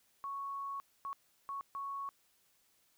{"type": "tone bursts at uneven times", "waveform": "sine", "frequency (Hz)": 1108.7, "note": "C#6", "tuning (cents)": 0, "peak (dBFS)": -38, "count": 4, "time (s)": [[0.24, 0.8], [1.05, 1.13], [1.49, 1.61], [1.75, 2.09]], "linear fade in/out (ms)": 0, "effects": ["white hiss -72 dBFS RMS until 2.97 s"]}